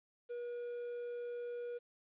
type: tone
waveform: triangle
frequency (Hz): 481.1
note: B4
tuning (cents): -45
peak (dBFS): -38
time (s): 0.29-1.79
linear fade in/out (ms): 20
effects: resampled to 8000 Hz + 12-bit